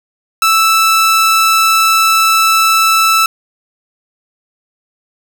sawtooth tone, 1318.5 Hz, E6, in tune, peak -4 dBFS, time 0.42-3.26 s, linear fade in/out 2 ms, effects none

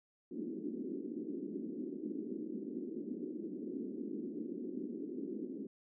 white band-pass noise, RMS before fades -42 dBFS, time 0.31-5.67 s, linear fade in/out 5 ms, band 210 to 370 Hz, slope 48 dB/octave, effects none

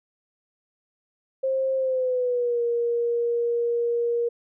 sine tone with pitch glide, 530 to 472.2 Hz, C5 to A#4, +22 to +22 cents, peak -21 dBFS, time 1.43-4.29 s, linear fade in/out 10 ms, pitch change -200 cents, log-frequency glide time 1.76-2.62 s, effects none

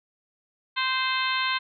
harmonic tone, 520 Hz, C5, 11 cents flat, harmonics 2 / 3 / 4 / 5 / 6 / 7 / 8, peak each -28 / -30 / -31 / -32 / -33 / -33 / -34 dBFS, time 0.76-1.59 s, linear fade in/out 20 ms, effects none

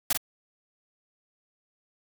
white noise with echo, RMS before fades -24 dBFS, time 0.1-0.13 s, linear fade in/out 5 ms, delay 45 ms, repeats 1, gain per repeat -5 dB, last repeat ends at 0.175 s, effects none

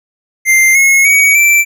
square tone with pitch steps, 2093 / 2172 / 2254 / 2338 Hz, C7 / C#7 / C#7 / D7, 0 / -36 / +28 / -8 cents, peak -6 dBFS, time 0.45-1.65 s, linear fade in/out 50 ms, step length 300 ms, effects none

